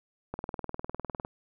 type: click train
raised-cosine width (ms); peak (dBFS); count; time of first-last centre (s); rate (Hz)
1; -20; 19; 0.34-1.249; 19.8
effects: none